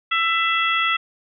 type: harmonic tone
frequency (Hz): 666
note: E5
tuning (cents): +18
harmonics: 2 / 3 / 4 / 5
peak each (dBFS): -21 / -23 / -24 / -25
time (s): 0.11-0.97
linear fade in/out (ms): 10
effects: none